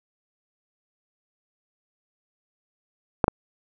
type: clicks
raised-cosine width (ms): 1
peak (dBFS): -3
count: 2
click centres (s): 3.242 / 3.281
effects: none